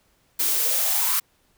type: noise with high-pass filter sweep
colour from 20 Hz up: blue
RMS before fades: -22 dBFS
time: 0.39-1.2 s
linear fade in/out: 10 ms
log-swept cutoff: 290 to 1200 Hz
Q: 5.2
effects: pink hiss -64 dBFS RMS until 1.57 s